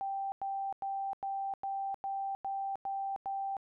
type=tone bursts; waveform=sine; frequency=784 Hz; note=G5; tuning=in tune; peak=-33 dBFS; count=9; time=0.01-3.568 s; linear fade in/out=0 ms; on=310 ms; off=96 ms; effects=none